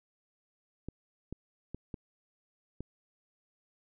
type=clicks; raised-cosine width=3 ms; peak=-26 dBFS; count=5; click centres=0.886 / 1.326 / 1.746 / 1.942 / 2.806 s; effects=none